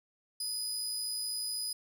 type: tone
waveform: 25% pulse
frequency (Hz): 4978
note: D#8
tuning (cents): 0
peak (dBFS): -29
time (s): 0.4-1.73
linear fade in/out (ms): 5
effects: none